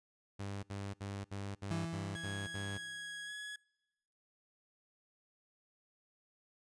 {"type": "tone bursts", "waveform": "sawtooth", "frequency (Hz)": 99.6, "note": "G2", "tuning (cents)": 28, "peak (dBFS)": -36, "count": 8, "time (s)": [0.39, 2.779], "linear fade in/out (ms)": 10, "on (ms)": 240, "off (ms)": 67}
{"type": "tone with exponential decay", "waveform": "35% pulse", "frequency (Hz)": 166, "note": "E3", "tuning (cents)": 12, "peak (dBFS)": -33, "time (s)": [1.71, 3.32], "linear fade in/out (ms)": 0, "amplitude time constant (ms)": 350}
{"type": "tone with pitch glide", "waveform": "30% pulse", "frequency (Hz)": [1661.2, 1681.5], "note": ["G#6", "G#6"], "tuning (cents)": [0, 21], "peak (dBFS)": -40, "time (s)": [2.15, 3.56], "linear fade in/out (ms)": 5, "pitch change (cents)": 21, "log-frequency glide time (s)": [3.25, 3.31]}
{"effects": ["noise-tail reverb RT60 1.0 s tail -26 dB re dry", "resampled to 22050 Hz"]}